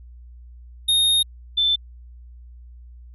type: tone pair in turn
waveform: square / sine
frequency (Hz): 3704 / 3534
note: A#7 / A7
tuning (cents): -12 / +7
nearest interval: minor second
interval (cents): 81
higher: first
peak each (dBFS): -16 / -16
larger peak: neither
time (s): 0.88-1.23 / 1.57-1.76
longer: first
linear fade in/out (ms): 10
effects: added 60 Hz sine -40 dBFS peak until 3.14 s + resampled to 32000 Hz